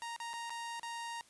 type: tone with dropouts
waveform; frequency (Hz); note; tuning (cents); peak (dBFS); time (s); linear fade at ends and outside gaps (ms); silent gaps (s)
sawtooth; 932.3; A#5; 0; -36; 0.02-1.21; 0; 0.163-0.201 / 0.333-0.338 / 0.496-0.504 / 0.796-0.831
effects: white hiss -64 dBFS RMS until 1.29 s + resampled to 24000 Hz